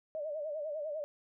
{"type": "tone with vibrato", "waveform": "sine", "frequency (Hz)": 606, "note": "D#5", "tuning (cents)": -46, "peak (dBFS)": -35, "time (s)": [0.15, 1.04], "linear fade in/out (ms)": 0, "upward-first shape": "sine", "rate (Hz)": 10, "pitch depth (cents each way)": 93, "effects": []}